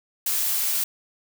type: noise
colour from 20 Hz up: blue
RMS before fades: -24 dBFS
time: 0.26-0.84 s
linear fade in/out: 5 ms
effects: none